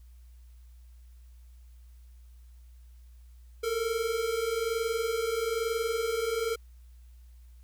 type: tone pair together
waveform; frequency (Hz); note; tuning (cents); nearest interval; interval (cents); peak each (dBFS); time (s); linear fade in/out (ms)
square; 439.5 / 460.6; A4 / A#4; -2 / -21; minor second; 81; -34 / -30; 3.63-6.56; 10
effects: added 60 Hz sine -49 dBFS peak until 7.63 s + white hiss -70 dBFS RMS until 7.63 s